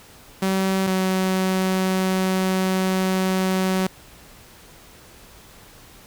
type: tone pair in turn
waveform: sawtooth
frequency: 191 / 187.83 Hz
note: G3 / F#3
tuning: -45 / +26 cents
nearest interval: unison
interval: 29 cents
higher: first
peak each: -15 dBFS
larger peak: neither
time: 0.42-0.87 / 0.87-3.87 s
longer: second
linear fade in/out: 5 ms
effects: pink hiss -47 dBFS RMS until 6.06 s